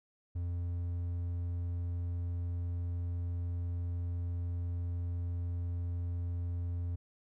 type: tone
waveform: triangle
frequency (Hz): 87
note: F2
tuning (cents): -6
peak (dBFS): -31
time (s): 0.35-6.96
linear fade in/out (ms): 10
effects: none